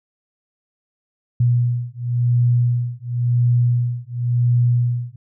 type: beating tone pair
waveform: sine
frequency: 120.7 / 121.64 Hz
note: B2 / B2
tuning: -39 / -26 cents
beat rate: 0.94 Hz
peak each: -18 dBFS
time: 1.4-5.16 s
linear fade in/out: 5 ms
effects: none